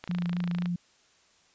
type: click train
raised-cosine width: 0.3 ms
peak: -22 dBFS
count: 18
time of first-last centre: 0.04-0.658 s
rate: 27.5 Hz
type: tone with vibrato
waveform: sine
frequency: 175.3 Hz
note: F3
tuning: 7 cents sharp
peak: -27 dBFS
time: 0.09-0.76 s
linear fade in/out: 5 ms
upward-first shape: triangle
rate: 4.1 Hz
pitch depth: 20 cents each way
effects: white hiss -63 dBFS RMS until 1.54 s + resampled to 16000 Hz